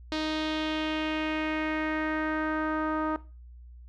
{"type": "tone with low-pass filter sweep", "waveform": "sawtooth", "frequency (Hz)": 311.1, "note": "D#4", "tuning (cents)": 0, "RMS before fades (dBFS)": -30, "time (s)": [0.12, 3.16], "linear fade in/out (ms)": 0, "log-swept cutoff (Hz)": [4200, 1200], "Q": 2.7, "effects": ["noise-tail reverb RT60 0.3 s tail -18 dB re dry", "added 60 Hz sine -45 dBFS peak until 3.88 s"]}